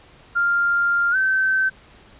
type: tone with pitch glide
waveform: sine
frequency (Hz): 1396.9 to 1541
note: F6 to G6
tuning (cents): 0 to -30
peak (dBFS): -16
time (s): 0.35-1.7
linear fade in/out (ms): 20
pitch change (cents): +170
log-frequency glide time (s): 1.11-1.16
effects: pink hiss -49 dBFS RMS until 2.19 s + resampled to 8000 Hz